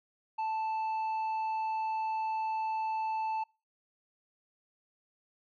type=tone with tanh clipping; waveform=sine; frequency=880 Hz; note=A5; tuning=in tune; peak=-31 dBFS; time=0.38-3.44 s; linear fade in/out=10 ms; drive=5 dB; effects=noise-tail reverb RT60 0.3 s tail -26 dB re dry + MP3 64 kbps